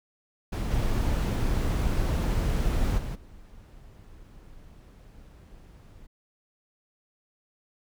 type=noise with level steps; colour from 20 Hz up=brown; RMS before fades=-28 / -25 / -33 / -49 dBFS; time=0.52-6.07 s; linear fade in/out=10 ms; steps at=0.7 / 2.97 / 3.14 s; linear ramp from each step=20 ms; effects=none